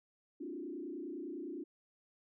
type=tone with frequency modulation; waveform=sine; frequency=317.2 Hz; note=D#4; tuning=33 cents sharp; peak=-40 dBFS; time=0.4-1.64 s; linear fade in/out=10 ms; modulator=29.9 Hz; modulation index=1.8; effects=none